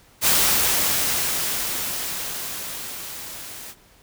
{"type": "noise with level ramp", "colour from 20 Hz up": "white", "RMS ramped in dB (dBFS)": [-17, -38], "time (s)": [0.21, 3.75], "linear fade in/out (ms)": 50, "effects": ["pink hiss -54 dBFS RMS until 4.02 s"]}